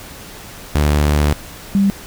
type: tone pair in turn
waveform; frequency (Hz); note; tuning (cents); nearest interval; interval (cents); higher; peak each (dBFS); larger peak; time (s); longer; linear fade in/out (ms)
sawtooth / sine; 74 / 197.56; D2 / G3; +14 / +14; octave + perfect fourth; 1700; second; -8 / -10; first; 0.75-1.33 / 1.75-1.9; first; 0
effects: pink hiss -35 dBFS RMS until 2.06 s